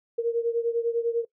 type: beating tone pair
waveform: sine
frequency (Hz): 463.4 / 473.4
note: A#4 / A#4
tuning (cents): -10 / +27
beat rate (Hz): 10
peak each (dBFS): -24 / -28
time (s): 0.18-1.25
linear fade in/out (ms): 10
effects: noise-tail reverb RT60 0.1 s tail -20 dB re dry